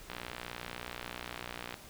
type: click train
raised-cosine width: 0.3 ms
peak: -23 dBFS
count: 100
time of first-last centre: 0.1-1.742 s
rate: 60.3 Hz
effects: pink hiss -52 dBFS RMS until 1.89 s